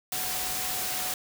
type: tone in noise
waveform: sine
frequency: 740 Hz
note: F#5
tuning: in tune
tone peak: -40 dBFS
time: 0.12-1.14 s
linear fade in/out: 2 ms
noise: white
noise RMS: -31 dBFS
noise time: 0.12-1.14 s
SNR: -12 dB
effects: none